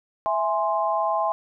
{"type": "chord", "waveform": "sine", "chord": "E augmented", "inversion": "none", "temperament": "equal", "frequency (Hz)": [659.3, 830.6, 1046.5], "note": ["E5", "G#5", "B#5"], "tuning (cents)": [0, 0, 0], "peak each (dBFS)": -25, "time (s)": [0.26, 1.32], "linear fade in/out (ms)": 0, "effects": []}